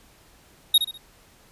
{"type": "tone with echo", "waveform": "square", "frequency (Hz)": 3755, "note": "A#7", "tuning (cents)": 12, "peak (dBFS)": -13, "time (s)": [0.74, 0.78], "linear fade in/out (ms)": 5, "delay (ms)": 66, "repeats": 3, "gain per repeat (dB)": -9, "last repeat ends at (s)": 0.978, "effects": ["pink hiss -55 dBFS RMS until 1.51 s", "resampled to 32000 Hz"]}